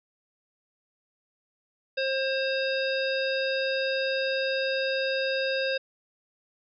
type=harmonic tone with a mistuned harmonic; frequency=533 Hz; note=C5; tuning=32 cents sharp; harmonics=1 / 3 / 5 / 7 / 9; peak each=-27 / -32 / -34 / -35 / -37 dBFS; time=1.97-5.78 s; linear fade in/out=10 ms; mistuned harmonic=9; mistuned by=+32 cents; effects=none